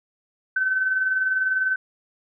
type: tone with tremolo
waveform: sine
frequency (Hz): 1527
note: G6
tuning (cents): -46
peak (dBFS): -17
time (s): 0.56-1.76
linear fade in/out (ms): 5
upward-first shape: triangle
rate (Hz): 20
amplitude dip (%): 55
effects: none

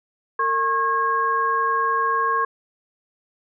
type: tone cluster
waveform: sine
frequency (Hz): 456.7 / 1087 / 1636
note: A#4 / C#6 / G#6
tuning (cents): -36 / -34 / -26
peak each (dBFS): -28 / -19 / -26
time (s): 0.39-2.45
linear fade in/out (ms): 5
effects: none

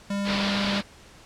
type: tone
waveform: square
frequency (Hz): 200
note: G3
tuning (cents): +35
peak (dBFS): -26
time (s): 0.1-0.81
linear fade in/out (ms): 5
type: low-pass noise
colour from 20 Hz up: white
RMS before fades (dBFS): -29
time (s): 0.24-0.83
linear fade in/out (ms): 50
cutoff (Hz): 4800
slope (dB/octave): 48
effects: pink hiss -50 dBFS RMS until 1.25 s + low-pass 8000 Hz 12 dB/octave

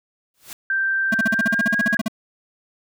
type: noise with exponential growth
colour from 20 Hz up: white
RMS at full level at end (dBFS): -32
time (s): 0.34-0.53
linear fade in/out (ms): 2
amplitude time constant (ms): 40
type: tone with pitch glide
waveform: sine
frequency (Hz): 1568 to 1646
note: G6 to G#6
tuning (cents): 0 to -16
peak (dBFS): -18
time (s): 0.7-1.97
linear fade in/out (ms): 2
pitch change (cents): +84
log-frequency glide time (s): 1.27-1.84
type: tone bursts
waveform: square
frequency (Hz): 220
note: A3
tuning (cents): 0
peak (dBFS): -19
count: 15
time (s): 1.12-2.082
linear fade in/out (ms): 5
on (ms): 24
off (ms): 43
effects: none

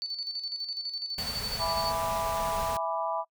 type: tone with tremolo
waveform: sine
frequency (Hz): 4497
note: C#8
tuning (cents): +24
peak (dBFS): -30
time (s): 0.02-1.92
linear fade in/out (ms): 0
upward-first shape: square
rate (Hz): 12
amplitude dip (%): 55
type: band-stop noise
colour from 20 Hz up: pink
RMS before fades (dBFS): -37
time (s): 1.18-2.77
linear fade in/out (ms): 2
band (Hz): 260 to 410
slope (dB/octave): 96
type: chord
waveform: sine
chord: E dominant seventh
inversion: none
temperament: equal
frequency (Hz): 659.3 / 830.6 / 987.8 / 1174.7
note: E5 / G#5 / B5 / D6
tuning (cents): 0 / 0 / 0 / 0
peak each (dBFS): -32 / -35 / -32 / -36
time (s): 1.58-3.25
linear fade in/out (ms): 50
effects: noise-tail reverb RT60 0.1 s tail -26 dB re dry

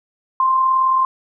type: tone with amplitude modulation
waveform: sine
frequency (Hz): 1048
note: C6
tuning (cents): +2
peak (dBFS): -11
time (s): 0.4-1.05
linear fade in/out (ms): 2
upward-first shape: sine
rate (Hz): 38.9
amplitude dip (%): 35
effects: none

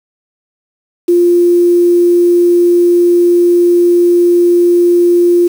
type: tone with quantisation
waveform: sine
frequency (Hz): 349.2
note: F4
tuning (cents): 0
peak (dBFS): -5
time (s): 1.08-5.48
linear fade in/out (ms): 10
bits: 5
effects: none

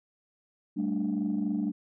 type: chord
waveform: sine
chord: G suspended second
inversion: none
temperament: equal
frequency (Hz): 196 / 220 / 293.7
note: G3 / A3 / D4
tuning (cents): 0 / 0 / 0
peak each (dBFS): -30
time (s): 0.76-1.72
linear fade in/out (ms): 20
effects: tanh soft clip ceiling -21 dBFS

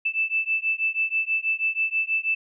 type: beating tone pair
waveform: sine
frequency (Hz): 2637 / 2643.2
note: E7 / E7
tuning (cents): 0 / +4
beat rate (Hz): 6.2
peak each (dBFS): -25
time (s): 0.05-2.35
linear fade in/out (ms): 10
effects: none

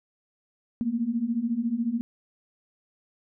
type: beating tone pair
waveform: sine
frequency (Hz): 224.2 / 238.2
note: A3 / A#3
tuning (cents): +33 / +38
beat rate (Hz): 14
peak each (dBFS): -29 / -26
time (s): 0.81-2.01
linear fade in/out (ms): 0
effects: none

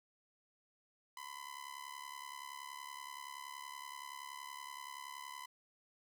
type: tone with amplitude modulation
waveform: sawtooth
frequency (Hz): 1009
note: B5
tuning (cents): +37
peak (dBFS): -39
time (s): 1.17-5.46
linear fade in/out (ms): 2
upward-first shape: sine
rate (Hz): 70.6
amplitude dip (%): 85
effects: 12-bit

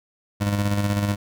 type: tone with tremolo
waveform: 25% pulse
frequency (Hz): 101.8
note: G#2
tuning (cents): -34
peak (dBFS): -15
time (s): 0.4-1.16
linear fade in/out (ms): 20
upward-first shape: square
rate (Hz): 16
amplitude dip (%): 40
effects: none

